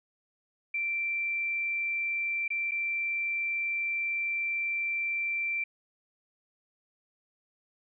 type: tone with dropouts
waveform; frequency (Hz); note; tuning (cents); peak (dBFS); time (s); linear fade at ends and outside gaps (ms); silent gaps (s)
sine; 2349; D7; 0; -28; 0.74-5.64; 5; 2.48-2.503 / 2.711-2.717
effects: none

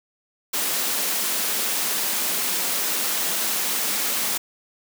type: high-pass noise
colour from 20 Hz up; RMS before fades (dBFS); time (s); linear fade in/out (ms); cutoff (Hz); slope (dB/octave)
white; -24; 0.53-4.38; 10; 170; 96
effects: none

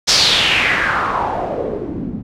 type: noise with low-pass filter sweep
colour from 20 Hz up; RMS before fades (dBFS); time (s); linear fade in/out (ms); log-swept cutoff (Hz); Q
white; -17; 0.07-2.23; 20; 5500 to 200; 3.6
effects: none

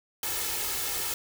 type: noise with comb filter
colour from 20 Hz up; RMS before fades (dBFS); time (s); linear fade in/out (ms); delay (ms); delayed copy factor
white; -31; 0.23-1.14; 2; 2.3; +0.65
effects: none

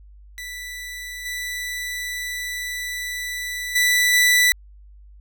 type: tone with level steps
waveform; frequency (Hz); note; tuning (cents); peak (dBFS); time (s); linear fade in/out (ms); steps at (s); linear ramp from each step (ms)
sawtooth; 1975.5; B6; 0; -28 / -23 / -12 / -10; 0.38-4.52; 0; 1.25 / 3.75 / 4.13; 10
effects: added 50 Hz sine -43 dBFS peak until 5.2 s

